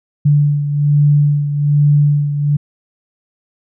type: beating tone pair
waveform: sine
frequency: 145.8 / 147 Hz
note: D3 / D3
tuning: -12 / +2 cents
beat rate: 1.2 Hz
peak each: -10 / -17 dBFS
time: 0.25-2.57 s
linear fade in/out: 10 ms
effects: none